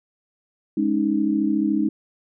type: chord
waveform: sine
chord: Ab suspended fourth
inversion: none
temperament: equal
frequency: 207.7 / 277.2 / 311.1 Hz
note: Ab3 / Db4 / Eb4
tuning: 0 / 0 / 0 cents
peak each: -23 / -24 / -21 dBFS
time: 0.77-1.89 s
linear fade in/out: 5 ms
effects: none